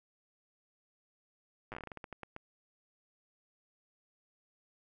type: slowing click train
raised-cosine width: 0.5 ms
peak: -28 dBFS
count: 15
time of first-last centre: 1.72-2.364 s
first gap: 8 ms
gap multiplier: 1.24
effects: none